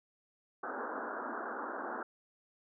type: band-pass noise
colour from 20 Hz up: white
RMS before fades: -40 dBFS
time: 0.63-2.03 s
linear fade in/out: 5 ms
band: 220 to 1600 Hz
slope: 96 dB/octave
effects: none